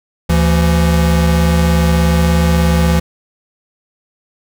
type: tone pair together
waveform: square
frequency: 75.1 / 168.59 Hz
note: D2 / E3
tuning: +39 / +39 cents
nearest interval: octave + major second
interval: 1400 cents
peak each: -13 dBFS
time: 0.29-3 s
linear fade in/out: 10 ms
effects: none